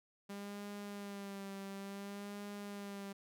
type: tone with vibrato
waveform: sawtooth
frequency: 200 Hz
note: G3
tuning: 35 cents sharp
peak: -40 dBFS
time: 0.29-3.13 s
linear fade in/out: 10 ms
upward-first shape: sine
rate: 0.57 Hz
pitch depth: 34 cents each way
effects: none